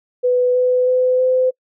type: tone with pitch steps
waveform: sine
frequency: 496.9 / 501.8 / 506.8 / 511.8 Hz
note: B4 / B4 / B4 / C5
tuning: +11 / +28 / +45 / -38 cents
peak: -12 dBFS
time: 0.23-1.51 s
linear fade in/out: 20 ms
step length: 320 ms
effects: noise-tail reverb RT60 0.1 s tail -26 dB re dry